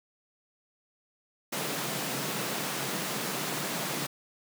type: high-pass noise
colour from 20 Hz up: pink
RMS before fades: -33 dBFS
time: 1.52-4.07 s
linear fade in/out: 10 ms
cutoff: 130 Hz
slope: 96 dB/octave
effects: none